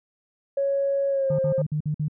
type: tone with pitch glide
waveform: sine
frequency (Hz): 554.4 to 531.8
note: C#5 to C5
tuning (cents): 0 to +28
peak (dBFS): -20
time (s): 0.57-1.62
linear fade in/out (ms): 5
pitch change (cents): -72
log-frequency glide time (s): 1.09-1.33
type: tone bursts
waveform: sine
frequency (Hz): 151.4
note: D#3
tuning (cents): -47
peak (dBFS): -22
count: 6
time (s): 1.3-2.083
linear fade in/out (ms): 5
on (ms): 88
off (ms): 51
effects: tanh soft clip ceiling -14 dBFS